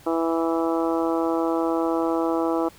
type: harmonic tone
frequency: 164.81 Hz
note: E3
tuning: in tune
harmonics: 2 / 3 / 4 / 5 / 6 / 7 / 8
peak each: -23 / -27 / -29 / -31 / -33 / -34 / -35 dBFS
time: 0.06-2.69 s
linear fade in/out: 10 ms
effects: pink hiss -50 dBFS RMS until 2.78 s